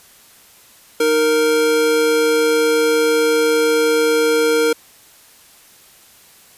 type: tone pair together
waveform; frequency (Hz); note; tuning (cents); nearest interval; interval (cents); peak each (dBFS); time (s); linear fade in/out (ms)
square; 310 / 464.5; D#4 / A#4; -6 / -6; perfect fifth; 700; -22 / -14; 1-4.73; 5
effects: white hiss -47 dBFS RMS until 6.57 s + resampled to 32000 Hz